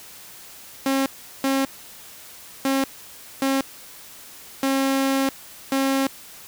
sawtooth tone bursts at uneven times, 270 Hz, C#4, 45 cents flat, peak -15 dBFS, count 6, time 0.86-1.06 / 1.44-1.65 / 2.65-2.84 / 3.42-3.61 / 4.63-5.29 / 5.72-6.07 s, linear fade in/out 2 ms, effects white hiss -43 dBFS RMS until 6.47 s

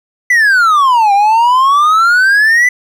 triangle exponential two-way sweep, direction down then up, 2016 to 787 to 2016 Hz, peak -4 dBFS, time 0.3-2.69 s, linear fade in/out 5 ms, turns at 1.13 s, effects none

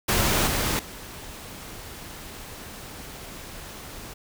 pink noise with level steps, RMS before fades -22 / -25 / -40 dBFS, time 0.08-4.14 s, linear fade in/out 10 ms, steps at 0.47 / 0.79 s, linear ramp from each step 2 ms, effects none

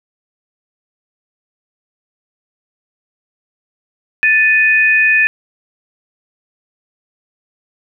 sine tone pair together, 1760 / 2489 Hz, A6 / D#7, 0 / 0 cents, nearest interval tritone, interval 600 cents, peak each -11 dBFS, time 4.23-5.27 s, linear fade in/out 0 ms, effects none

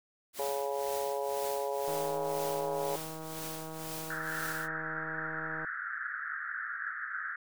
white noise with tremolo, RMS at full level -41 dBFS, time 0.33-4.69 s, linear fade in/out 50 ms, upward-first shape triangle, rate 2 Hz, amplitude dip 80%
harmonic tone, 139.7 Hz, C#3, 14 cents sharp, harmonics 3 / 4 / 5 / 6 / 7, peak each -36 / -35 / -40 / -40 / -41 dBFS, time 0.39-2.96 s, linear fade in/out 2 ms
click train, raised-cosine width 1 ms, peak -30 dBFS, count 600, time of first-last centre 1.88-5.647 s, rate 159 Hz
white band-pass noise, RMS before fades -38 dBFS, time 4.1-7.36 s, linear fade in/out 5 ms, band 1300 to 1800 Hz, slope 96 dB/octave
effects none

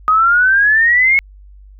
sine exponential sweep, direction up, 1244.5 to 2200 Hz, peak -8 dBFS, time 0.08-1.19 s, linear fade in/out 0 ms, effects added 49 Hz sine -37 dBFS peak until 1.79 s

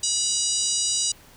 harmonic tone, 969 Hz, B5, 33 cents flat, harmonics 3 / 4 / 5 / 6 / 7 / 8 / 9, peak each -33 / -30 / -28 / -29 / -29 / -29 / -29 dBFS, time 0.03-1.12 s, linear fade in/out 5 ms, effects pink hiss -51 dBFS RMS until 1.36 s

